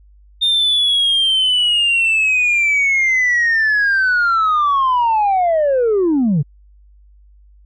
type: linear sweep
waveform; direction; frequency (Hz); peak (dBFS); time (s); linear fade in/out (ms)
sine; down; 3649 to 130; -10; 0.41-6.43; 20
effects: tanh soft clip ceiling -10 dBFS + added 50 Hz sine -44 dBFS peak until 7.65 s